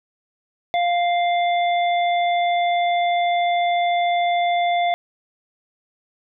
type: harmonic tone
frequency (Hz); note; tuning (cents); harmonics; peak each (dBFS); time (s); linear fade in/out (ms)
698.5; F5; 0; 1 / 3 / 5; -17 / -27 / -31; 0.74-4.94; 0
effects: none